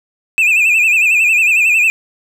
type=tone with vibrato; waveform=triangle; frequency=2544 Hz; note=D#7; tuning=38 cents sharp; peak=-7 dBFS; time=0.38-1.9 s; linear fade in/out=0 ms; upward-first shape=sine; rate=11 Hz; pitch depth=100 cents each way; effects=none